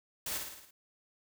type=noise with echo; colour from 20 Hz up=white; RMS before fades=-37 dBFS; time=0.26-0.38 s; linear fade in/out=5 ms; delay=55 ms; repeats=6; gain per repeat=-4 dB; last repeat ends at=0.71 s; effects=none